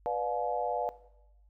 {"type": "chord", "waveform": "sine", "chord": "B diminished seventh", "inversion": "none", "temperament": "just", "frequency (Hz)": [493.9, 592.7, 711.2, 853.4], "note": ["B4", "D5", "F5", "Ab5"], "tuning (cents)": [0, 16, 31, 47], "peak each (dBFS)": [-34, -36, -33, -35], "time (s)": [0.06, 0.89], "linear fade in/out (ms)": 0, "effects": ["noise-tail reverb RT60 0.9 s tail -17 dB re dry", "added 50 Hz sine -58 dBFS peak until 1.49 s"]}